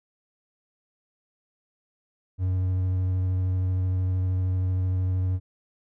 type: tone with vibrato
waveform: triangle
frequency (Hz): 92.5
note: F#2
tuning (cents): 0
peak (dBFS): -20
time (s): 2.38-5.4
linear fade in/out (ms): 50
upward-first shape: sine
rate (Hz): 13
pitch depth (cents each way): 12
effects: none